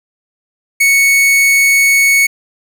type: tone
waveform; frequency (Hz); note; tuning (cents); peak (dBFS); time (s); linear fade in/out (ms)
45% pulse; 2217; C#7; 0; -7; 0.8-2.27; 10
effects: none